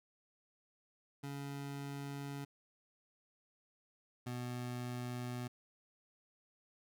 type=tone pair in turn; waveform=25% pulse; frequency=140.6 / 123.31 Hz; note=C#3 / B2; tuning=+25 / -2 cents; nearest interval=major second; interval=227 cents; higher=first; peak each=-38 / -36 dBFS; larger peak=second; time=1.23-2.45 / 4.26-5.48 s; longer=neither; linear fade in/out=10 ms; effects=none